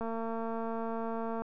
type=click train; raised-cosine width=1 ms; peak=-24 dBFS; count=321; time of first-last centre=0.01-1.42 s; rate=227 Hz; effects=none